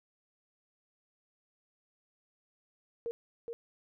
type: tone with echo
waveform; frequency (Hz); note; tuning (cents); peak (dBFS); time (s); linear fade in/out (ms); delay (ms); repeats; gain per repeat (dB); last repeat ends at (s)
sine; 466.2; A#4; 0; -33; 3.06-3.11; 0; 420; 1; -4; 3.53
effects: none